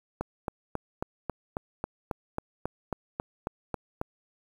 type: click train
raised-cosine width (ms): 1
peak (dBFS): -16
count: 15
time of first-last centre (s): 0.21-4.014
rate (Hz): 3.68
effects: 8-bit